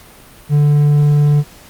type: tone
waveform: triangle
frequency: 146.83 Hz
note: D3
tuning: in tune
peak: -6 dBFS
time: 0.49-1.44 s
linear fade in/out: 50 ms
effects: pink hiss -41 dBFS RMS until 1.69 s + Opus 48 kbps